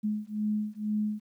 sine beating tone pair, 210.7 / 212.8 Hz, G#3 / G#3, +25 / +42 cents, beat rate 2.1 Hz, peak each -31 dBFS, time 0.03-1.2 s, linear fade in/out 20 ms, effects 11-bit

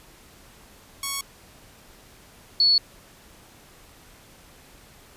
5% pulse / sine tone pair in turn, 1108.7 / 4409 Hz, C#6 / C#8, 0 / -10 cents, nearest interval 2 octaves, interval 2390 cents, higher second, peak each -15 / -15 dBFS, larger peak neither, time 1.03-1.21 / 2.6-2.78 s, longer neither, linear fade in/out 2 ms, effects pink hiss -51 dBFS RMS until 5.16 s + resampled to 32000 Hz

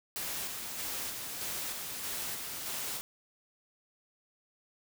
white noise with tremolo, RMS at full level -37 dBFS, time 0.16-3.01 s, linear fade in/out 0 ms, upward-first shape square, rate 1.6 Hz, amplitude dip 30%, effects none

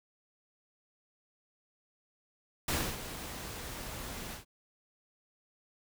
pink noise with ADSR envelope, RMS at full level -30 dBFS, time 2.68-4.45 s, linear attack 5 ms, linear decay 280 ms, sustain -12 dB, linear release 120 ms, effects none

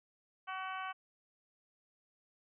harmonic tone, 377.5 Hz, F#4, 35 cents sharp, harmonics 2 / 3 / 4 / 5 / 6 / 7 / 8, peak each -44 / -42 / -45 / -55 / -51 / -52 / -53 dBFS, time 0.47-0.93 s, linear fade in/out 20 ms, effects none

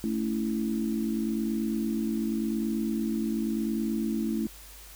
sine chord, A major, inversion none, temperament equal with one note detuned, 220 / 280.9 / 329.6 Hz, A3 / C#4 / E4, 0 / +23 / 0 cents, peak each -28 / -34 / -32 dBFS, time 0.04-4.47 s, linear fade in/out 0 ms, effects added 50 Hz sine -49 dBFS peak until 4.95 s + white hiss -49 dBFS RMS until 4.95 s

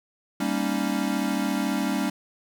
square chord, Eb dominant seventh, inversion first, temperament equal with one note detuned, 198.96 / 233.1 / 277.2 / 311.1 Hz, G3 / Bb3 / Db4 / Eb4, +26 / 0 / 0 / 0 cents, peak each -29 / -31 / -29 / -32 dBFS, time 0.4-2.1 s, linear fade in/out 5 ms, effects none

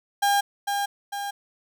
35% pulse tone with echo, 806 Hz, G5, 48 cents sharp, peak -17 dBFS, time 0.22-0.41 s, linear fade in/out 10 ms, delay 450 ms, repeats 2, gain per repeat -5 dB, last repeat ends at 1.31 s, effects none

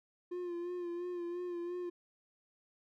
triangle tone with vibrato, 351 Hz, F4, 9 cents sharp, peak -35 dBFS, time 0.31-1.9 s, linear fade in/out 10 ms, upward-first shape sine, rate 2.9 Hz, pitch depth 37 cents each way, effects none

